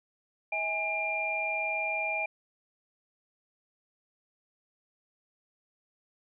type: tone cluster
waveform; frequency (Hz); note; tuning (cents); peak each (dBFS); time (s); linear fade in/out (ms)
sine; 644 / 826 / 2391; E5 / G#5 / D7; -41 / -10 / +30; -36 / -36 / -30; 0.52-2.26; 5
effects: none